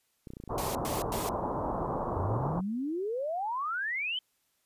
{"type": "clicks", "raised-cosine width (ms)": 3, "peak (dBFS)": -30, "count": 8, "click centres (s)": [0.272, 0.304, 0.336, 0.369, 0.401, 0.438, 0.477, 0.507]}
{"type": "low-pass noise", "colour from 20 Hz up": "white", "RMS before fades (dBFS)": -33, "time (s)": [0.49, 2.61], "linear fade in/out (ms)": 20, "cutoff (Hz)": 1100, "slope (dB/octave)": 48}
{"type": "noise bursts", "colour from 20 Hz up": "white", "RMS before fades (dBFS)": -38, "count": 3, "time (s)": [0.58, 1.29], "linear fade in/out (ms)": 0, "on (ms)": 170, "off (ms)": 100}
{"type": "exponential sweep", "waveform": "sine", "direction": "up", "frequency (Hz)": [82.41, 3136], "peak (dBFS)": -30, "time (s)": [2.16, 4.19], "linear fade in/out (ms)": 5}
{"effects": ["white hiss -74 dBFS RMS until 4.65 s", "resampled to 32000 Hz"]}